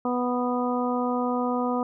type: harmonic tone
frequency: 246.9 Hz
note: B3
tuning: in tune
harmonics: 1 / 2 / 3 / 4 / 5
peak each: -26 / -29 / -31 / -32 / -33 dBFS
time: 0.05-1.83 s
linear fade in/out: 2 ms
effects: none